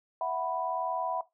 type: chord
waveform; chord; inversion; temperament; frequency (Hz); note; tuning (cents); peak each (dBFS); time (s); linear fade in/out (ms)
sine; E suspended second; none; equal; 659.3 / 740 / 987.8; E5 / F#5 / B5; 0 / 0 / 0; -33; 0.21-1.21; 2
effects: noise-tail reverb RT60 0.2 s tail -18 dB re dry